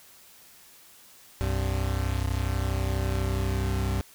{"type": "tone pair together", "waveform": "40% pulse", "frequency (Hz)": [64.41, 96.5], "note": ["C2", "G2"], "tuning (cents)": [-27, -27], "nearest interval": "perfect fifth", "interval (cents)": 700, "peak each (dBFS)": -27, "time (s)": [1.41, 4.01], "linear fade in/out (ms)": 0, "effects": ["white hiss -53 dBFS RMS until 4.14 s"]}